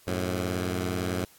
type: beating tone pair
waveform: 10% pulse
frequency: 90.7 / 108.7 Hz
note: F#2 / A2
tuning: -34 / -21 cents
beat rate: 18 Hz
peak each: -20 / -26 dBFS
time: 0.07-1.25 s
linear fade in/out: 5 ms
effects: white hiss -57 dBFS RMS until 1.38 s + AAC 64 kbps